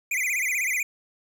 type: tone with vibrato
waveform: square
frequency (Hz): 2221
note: C#7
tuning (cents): +3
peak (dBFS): -24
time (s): 0.11-0.83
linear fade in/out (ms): 5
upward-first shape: sine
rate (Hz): 16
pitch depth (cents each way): 190
effects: 11-bit